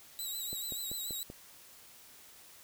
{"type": "tone with vibrato", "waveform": "10% pulse", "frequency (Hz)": 3906, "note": "B7", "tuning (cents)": -20, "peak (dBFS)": -30, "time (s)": [0.19, 1.23], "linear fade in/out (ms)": 0, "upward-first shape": "sine", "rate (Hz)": 6.9, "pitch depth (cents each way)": 55}
{"type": "click train", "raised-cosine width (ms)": 2, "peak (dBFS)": -31, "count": 5, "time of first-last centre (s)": [0.53, 1.301], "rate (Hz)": 5.19}
{"effects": ["white hiss -56 dBFS RMS until 2.63 s"]}